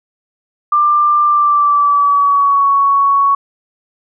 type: tone with pitch glide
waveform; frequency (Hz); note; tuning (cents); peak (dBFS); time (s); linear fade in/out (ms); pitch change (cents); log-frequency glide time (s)
sine; 1188 to 1114.9; D6 to C#6; +20 to +10; -8; 0.72-3.35; 5; -110; 1.24-2.67
effects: none